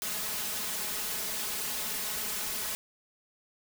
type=noise with comb filter; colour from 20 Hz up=white; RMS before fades=-34 dBFS; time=0.02-2.75 s; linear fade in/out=0 ms; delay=4.7 ms; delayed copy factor=+1; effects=none